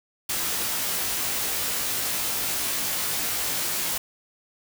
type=noise with comb filter; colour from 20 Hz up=white; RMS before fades=-27 dBFS; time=0.29-3.98 s; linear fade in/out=5 ms; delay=18 ms; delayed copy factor=+0.9; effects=none